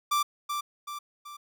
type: tone with echo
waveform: 45% pulse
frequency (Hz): 1174.7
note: D6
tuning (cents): 0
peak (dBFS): -23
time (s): 0.11-0.23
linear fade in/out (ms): 10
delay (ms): 380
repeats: 3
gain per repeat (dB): -6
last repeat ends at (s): 1.37
effects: none